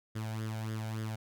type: tone with flanger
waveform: sawtooth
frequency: 110 Hz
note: A2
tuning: in tune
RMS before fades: -37 dBFS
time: 0.15-1.16 s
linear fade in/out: 10 ms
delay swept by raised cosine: 0.59 to 1.35 ms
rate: 3.5 Hz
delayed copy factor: +0.65
effects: none